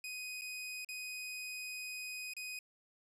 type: tone with dropouts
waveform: sawtooth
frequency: 2500 Hz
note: D#7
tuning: 8 cents sharp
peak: -38 dBFS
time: 0.04-2.59 s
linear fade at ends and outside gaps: 2 ms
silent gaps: 0.412-0.418 / 0.847-0.888 / 2.336-2.366 s
effects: resampled to 32000 Hz